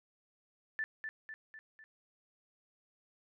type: tone with echo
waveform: sine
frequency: 1760 Hz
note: A6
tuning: in tune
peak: -33 dBFS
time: 0.79-0.84 s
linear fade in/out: 0 ms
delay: 250 ms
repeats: 4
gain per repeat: -5 dB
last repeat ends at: 1.84 s
effects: none